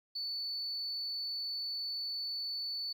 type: tone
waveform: sine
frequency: 4477 Hz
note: C#8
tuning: 16 cents sharp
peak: -34 dBFS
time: 0.15-2.93 s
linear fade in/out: 10 ms
effects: tanh soft clip ceiling -32 dBFS + 12-bit